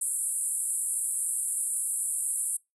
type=band-pass noise; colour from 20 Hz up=white; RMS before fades=-30 dBFS; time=0.01-2.57 s; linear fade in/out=5 ms; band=8100 to 11000 Hz; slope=96 dB/octave; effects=noise-tail reverb RT60 0.2 s tail -24 dB re dry